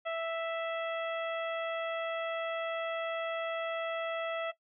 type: harmonic tone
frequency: 659.3 Hz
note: E5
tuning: in tune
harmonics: 1 / 2 / 3 / 4 / 5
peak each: -33 / -39 / -43 / -45 / -47 dBFS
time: 0.05-4.52 s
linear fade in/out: 20 ms
effects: noise-tail reverb RT60 0.1 s tail -17 dB re dry